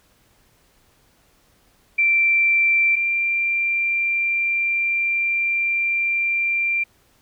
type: tone pair in turn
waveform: sine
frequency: 2349 / 2369 Hz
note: D7 / D7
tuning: 0 / +14 cents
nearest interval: unison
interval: 14 cents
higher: second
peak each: -14 / -18 dBFS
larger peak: first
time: 1.98-2.96 / 2.96-6.84 s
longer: second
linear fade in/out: 10 ms
effects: pink hiss -59 dBFS RMS until 7.21 s